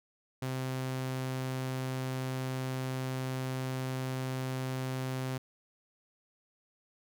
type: tone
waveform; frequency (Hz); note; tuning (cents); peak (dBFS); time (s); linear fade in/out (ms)
sawtooth; 130.2; C3; -8; -29; 0.42-5.38; 5
effects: none